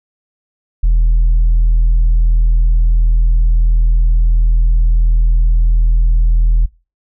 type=tone; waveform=sine; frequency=40.73 Hz; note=E1; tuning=20 cents flat; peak=-5 dBFS; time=0.83-6.66 s; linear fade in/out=10 ms; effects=noise-tail reverb RT60 0.3 s tail -23 dB re dry + tanh soft clip ceiling -6 dBFS